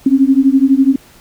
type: beating tone pair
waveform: sine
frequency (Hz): 263.6 / 275.6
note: C4 / C#4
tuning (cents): +13 / -10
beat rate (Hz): 12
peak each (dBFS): -10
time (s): 0.06-0.96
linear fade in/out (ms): 5
effects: pink hiss -44 dBFS RMS until 1.2 s